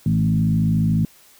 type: tone with frequency modulation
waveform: sine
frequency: 163.7 Hz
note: E3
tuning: 12 cents flat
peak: -15 dBFS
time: 0.06-1.05 s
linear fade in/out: 2 ms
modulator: 53.7 Hz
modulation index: 1.2
effects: white hiss -51 dBFS RMS until 1.39 s